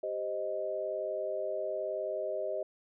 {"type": "chord", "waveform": "sine", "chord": "C minor", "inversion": "second", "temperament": "equal", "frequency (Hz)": [392, 523.3, 622.3], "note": ["G4", "C5", "Eb5"], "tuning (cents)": [0, 0, 0], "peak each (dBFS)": [-39, -38, -34], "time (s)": [0.03, 2.63], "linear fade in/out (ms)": 5, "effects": []}